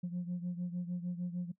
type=beating tone pair; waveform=sine; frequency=175.6 / 182.2 Hz; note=F3 / F#3; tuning=+10 / -26 cents; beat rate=6.6 Hz; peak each=-35 / -39 dBFS; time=0.03-1.52 s; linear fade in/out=10 ms; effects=noise-tail reverb RT60 0.1 s tail -20 dB re dry + tanh soft clip ceiling -31 dBFS